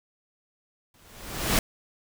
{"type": "noise with exponential growth", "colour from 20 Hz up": "pink", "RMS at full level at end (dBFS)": -20, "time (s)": [0.94, 1.59], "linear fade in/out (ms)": 2, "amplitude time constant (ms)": 140, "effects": []}